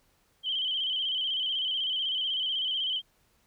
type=tone with vibrato; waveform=sine; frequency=3100 Hz; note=G7; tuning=20 cents flat; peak=-27 dBFS; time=0.43-3.02 s; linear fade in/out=50 ms; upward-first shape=square; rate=16 Hz; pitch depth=48 cents each way; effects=pink hiss -68 dBFS RMS until 3.46 s